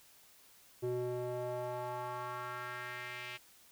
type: tone with band-pass filter sweep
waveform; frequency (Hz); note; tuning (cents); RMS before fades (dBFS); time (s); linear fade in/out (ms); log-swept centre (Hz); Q
square; 123.47; B2; 0; -40; 0.82-3.38; 20; 360 to 2600; 2.4
effects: white hiss -62 dBFS RMS until 3.71 s